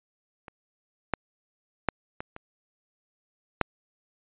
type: clicks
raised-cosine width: 0.5 ms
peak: -27 / -9 / -7 / -19 / -25 / -6 dBFS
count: 6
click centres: 0.482 / 1.137 / 1.887 / 2.205 / 2.364 / 3.613 s
effects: resampled to 8000 Hz